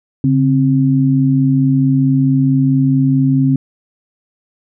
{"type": "tone pair together", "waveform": "sine", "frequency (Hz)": [140.33, 264.9], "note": ["C#3", "C4"], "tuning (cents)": [22, 22], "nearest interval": "major seventh", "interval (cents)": 1100, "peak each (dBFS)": -12, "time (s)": [0.24, 3.56], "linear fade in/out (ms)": 2, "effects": []}